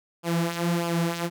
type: tone with flanger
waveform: sawtooth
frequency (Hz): 170.1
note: F3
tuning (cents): -45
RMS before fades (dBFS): -26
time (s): 0.23-1.3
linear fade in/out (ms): 50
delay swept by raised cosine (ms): 0.5 to 5.8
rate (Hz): 1.6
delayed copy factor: -0.65
effects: none